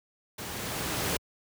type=noise with level ramp; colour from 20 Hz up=pink; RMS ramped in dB=-38 to -28 dBFS; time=0.38-1.17 s; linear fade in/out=5 ms; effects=high-pass 80 Hz 12 dB/octave